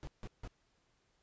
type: noise bursts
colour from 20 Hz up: brown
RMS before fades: -44 dBFS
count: 3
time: 0.03-0.476 s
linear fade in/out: 0 ms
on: 42 ms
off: 160 ms
effects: pink hiss -75 dBFS RMS until 1.22 s + resampled to 16000 Hz